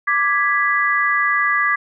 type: chord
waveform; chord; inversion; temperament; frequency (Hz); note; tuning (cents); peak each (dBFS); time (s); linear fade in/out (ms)
sine; G# diminished; second; equal; 1174.7 / 1661.2 / 1975.5; D6 / G#6 / B6; 0 / 0 / 0; -19; 0.07-1.76; 10
effects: none